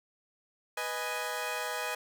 15% pulse chord, G# minor, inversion first, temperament equal, 493.9 / 622.3 / 830.6 Hz, B4 / D#5 / G#5, 0 / 0 / 0 cents, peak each -31 dBFS, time 0.77-1.95 s, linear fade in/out 5 ms, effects none

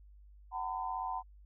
sine tone cluster, 750 / 913 / 1009 Hz, F#5 / A#5 / B5, +23 / -36 / +37 cents, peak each -39 / -39 / -39 dBFS, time 0.51-1.23 s, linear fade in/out 50 ms, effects added 50 Hz sine -54 dBFS peak until 1.45 s

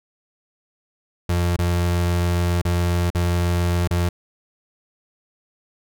35% pulse tone with dropouts, 87.31 Hz, F2, in tune, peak -16 dBFS, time 1.29-4.09 s, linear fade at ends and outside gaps 5 ms, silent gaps 1.565-1.588 / 2.617-2.651 / 3.103-3.148 / 3.876-3.908 s, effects none

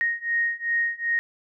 sine beating tone pair, 1864.7 / 1867.3 Hz, A#6 / A#6, 0 / +2 cents, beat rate 2.6 Hz, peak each -26 / -25 dBFS, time 0.01-1.19 s, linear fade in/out 0 ms, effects none

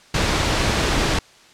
pink noise, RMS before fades -19 dBFS, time 0.14-1.19 s, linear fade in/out 5 ms, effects white hiss -49 dBFS RMS until 1.53 s + low-pass 6000 Hz 12 dB/octave

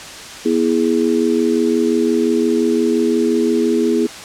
sine chord, E major, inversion second, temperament equal with one note detuned, 243.8 / 329.6 / 415.3 Hz, B3 / E4 / G#4, -22 / 0 / 0 cents, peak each -17 dBFS, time 0.45-4.07 s, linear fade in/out 10 ms, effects white hiss -32 dBFS RMS until 4.24 s + low-pass 7000 Hz 12 dB/octave

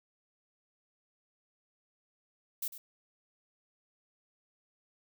violet noise with echo, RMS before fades -35 dBFS, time 2.62-2.68 s, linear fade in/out 5 ms, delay 100 ms, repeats 1, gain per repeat -12 dB, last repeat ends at 2.78 s, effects none

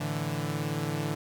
sawtooth chord, A suspended fourth, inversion none, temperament equal, 110 / 146.83 / 164.81 Hz, A2 / D3 / E3, 0 / 0 / 0 cents, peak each -33 / -28 / -30 dBFS, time 0-1.15 s, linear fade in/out 10 ms, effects none

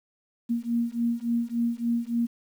sine beating tone pair, 233.1 / 236.6 Hz, A#3 / A#3, 0 / +26 cents, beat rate 3.5 Hz, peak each -27 dBFS, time 0.49-2.27 s, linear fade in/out 20 ms, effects 9-bit

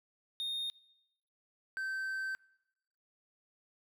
triangle tone pair in turn, 3685 / 1549.4 Hz, A#7 / G6, -21 / -21 cents, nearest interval octave + minor third, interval 1500 cents, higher first, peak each -33 / -33 dBFS, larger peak neither, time 0.4-0.7 / 1.77-2.35 s, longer second, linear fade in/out 0 ms, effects noise-tail reverb RT60 0.9 s tail -24 dB re dry

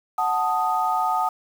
sine chord, D# diminished, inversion first, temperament equal, 740 / 880 / 1244.5 Hz, F#5 / A5 / D#6, 0 / 0 / 0 cents, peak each -24 dBFS, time 0.18-1.29 s, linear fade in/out 5 ms, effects 7-bit

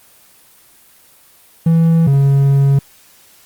triangle tone pair in turn, 164.81 / 138.59 Hz, E3 / C#3, 0 / 0 cents, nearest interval minor third, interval 300 cents, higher first, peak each -6 dBFS, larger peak neither, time 1.66-2.07 / 2.07-2.79 s, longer second, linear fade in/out 5 ms, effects white hiss -47 dBFS RMS until 3.45 s + Opus 24 kbps

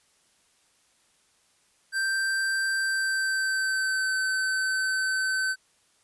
square tone with pitch glide, 1568 to 1532.2 Hz, G6 to G6, 0 to -40 cents, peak -25 dBFS, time 1.92-5.56 s, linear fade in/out 50 ms, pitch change -40 cents, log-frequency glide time 2.77-4.15 s, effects white hiss -65 dBFS RMS until 6.03 s + resampled to 24000 Hz

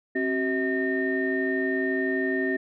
sine tone cluster, 266.5 / 378.4 / 643 / 1827 Hz, C4 / F#4 / E5 / A#6, +32 / +39 / -43 / -35 cents, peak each -27 / -27 / -34 / -28 dBFS, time 0.15-2.57 s, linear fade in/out 10 ms, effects tanh soft clip ceiling -14 dBFS

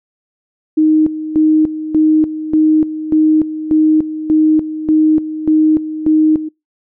sine tone with tremolo, 311.1 Hz, D#4, in tune, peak -7 dBFS, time 0.77-6.49 s, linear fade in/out 10 ms, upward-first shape square, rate 1.7 Hz, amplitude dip 75%, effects noise-tail reverb RT60 0.2 s tail -24 dB re dry

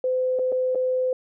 sine tone with dropouts, 511 Hz, C5, 41 cents flat, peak -20 dBFS, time 0.04-1.13 s, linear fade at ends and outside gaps 2 ms, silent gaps 0.389-0.393 / 0.52-0.524 / 0.749-0.755 s, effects none

